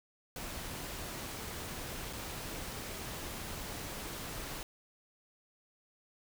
pink noise with dropouts, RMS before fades -42 dBFS, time 0.36-4.63 s, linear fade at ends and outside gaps 1 ms, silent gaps 2.128-2.132 s, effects none

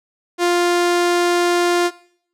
sawtooth tone, 350 Hz, F4, 4 cents sharp, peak -10 dBFS, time 0.38-1.91 s, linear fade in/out 50 ms, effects noise-tail reverb RT60 0.6 s tail -19 dB re dry + low-pass 10000 Hz 12 dB/octave

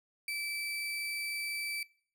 35% pulse tone, 2318 Hz, D7, 23 cents flat, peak -32 dBFS, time 0.28-1.83 s, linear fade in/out 2 ms, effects noise-tail reverb RT60 0.5 s tail -22 dB re dry

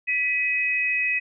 sine tone pair together, 1975.5 / 2531 Hz, B6 / D#7, 0 / +29 cents, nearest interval major third, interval 429 cents, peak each -26 / -22 dBFS, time 0.07-1.2 s, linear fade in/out 20 ms, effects none

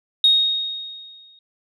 sine tone with exponential decay, 3734 Hz, A#7, 2 cents sharp, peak -9 dBFS, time 0.24-1.39 s, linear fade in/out 2 ms, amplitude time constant 250 ms, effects tanh soft clip ceiling -5 dBFS

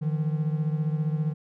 triangle beating tone pair, 151.8 / 166.8 Hz, D#3 / E3, -42 / +21 cents, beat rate 15 Hz, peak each -23 / -28 dBFS, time 0.01-1.34 s, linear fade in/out 20 ms, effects none

